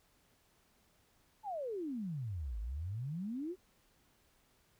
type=exponential two-way sweep; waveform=sine; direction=down then up; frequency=894 to 50.8 to 385.3 Hz; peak=-37 dBFS; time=1.43-3.56 s; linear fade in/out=50 ms; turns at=2.59 s; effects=pink hiss -71 dBFS RMS until 4.79 s